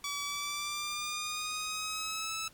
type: tone with pitch glide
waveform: 10% pulse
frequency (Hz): 1144 to 1306.5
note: D6 to E6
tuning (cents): -46 to -16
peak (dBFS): -26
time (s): 0.04-2.48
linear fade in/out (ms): 2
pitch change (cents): +230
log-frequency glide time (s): 0.23-2.33
effects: pink hiss -61 dBFS RMS until 2.53 s + AAC 64 kbps